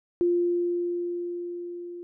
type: tone with level ramp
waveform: sine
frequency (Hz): 349.2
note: F4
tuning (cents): 0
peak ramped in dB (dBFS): -19 to -36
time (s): 0.21-2.03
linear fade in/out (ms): 0
effects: none